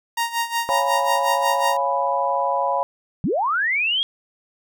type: tone with tremolo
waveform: sawtooth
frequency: 932.3 Hz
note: A#5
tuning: in tune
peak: -15 dBFS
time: 0.17-1.77 s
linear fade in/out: 5 ms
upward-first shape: sine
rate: 5.5 Hz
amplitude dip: 80%
type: chord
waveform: sine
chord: C# dominant seventh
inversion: none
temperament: equal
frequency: 554.4 / 698.5 / 830.6 / 987.8 Hz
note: C#5 / E#5 / G#5 / B5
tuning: 0 / 0 / 0 / 0 cents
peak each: -24 / -26 / -25 / -22 dBFS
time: 0.69-2.83 s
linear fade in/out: 0 ms
type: linear sweep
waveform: sine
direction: up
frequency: 130 to 3322 Hz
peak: -18 dBFS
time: 3.24-4.03 s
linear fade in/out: 0 ms
effects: none